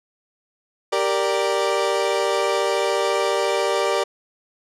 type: chord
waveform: 30% pulse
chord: G minor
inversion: none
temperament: equal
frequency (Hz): 392 / 466.2 / 587.3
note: G4 / Bb4 / D5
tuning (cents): 0 / 0 / 0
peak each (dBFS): -21 / -21 / -20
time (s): 0.92-4.04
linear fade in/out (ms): 10
effects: low-pass 8000 Hz 12 dB/octave